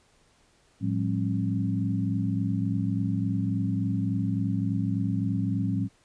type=tone cluster; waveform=sine; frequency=110.1 / 178.2 / 201.7 / 270.3 Hz; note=A2 / F3 / G3 / C#4; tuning=+2 / +35 / +50 / -44 cents; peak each=-28 / -30 / -31 / -31 dBFS; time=0.8-5.89 s; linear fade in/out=50 ms; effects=pink hiss -63 dBFS RMS until 6.04 s + resampled to 22050 Hz